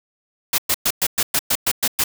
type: noise bursts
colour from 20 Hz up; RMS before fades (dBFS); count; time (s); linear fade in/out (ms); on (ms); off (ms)
white; -18; 10; 0.53-2.04; 5; 52; 110
effects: none